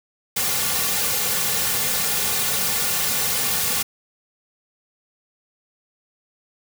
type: noise with comb filter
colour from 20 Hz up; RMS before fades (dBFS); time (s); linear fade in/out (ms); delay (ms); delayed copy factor
white; -22; 0.36-3.83; 10; 3.1; -1
effects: none